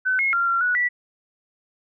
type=tone with pitch steps; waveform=sine; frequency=1515 / 2163 / 1384 / 1372 / 1470 / 1957 Hz; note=F#6 / C#7 / F6 / F6 / F#6 / B6; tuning=+40 / -43 / -16 / -31 / -12 / -16 cents; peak=-18 dBFS; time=0.05-0.89 s; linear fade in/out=20 ms; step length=140 ms; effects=none